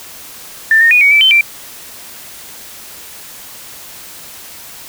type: tone with pitch steps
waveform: sine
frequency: 1783 / 1839 / 2461 / 2248 / 2319 / 3081 / 2351 Hz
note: A6 / A#6 / D#7 / C#7 / D7 / G7 / D7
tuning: +22 / -24 / -20 / +24 / -22 / -31 / +1 cents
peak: -5 dBFS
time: 0.71-1.41 s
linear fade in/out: 2 ms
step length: 100 ms
effects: white hiss -33 dBFS RMS until 4.88 s